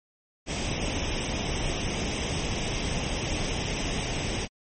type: noise with comb filter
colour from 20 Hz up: pink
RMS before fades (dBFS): -29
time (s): 0.46-4.48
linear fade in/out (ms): 50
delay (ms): 0.35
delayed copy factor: +0.55
effects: MP3 32 kbps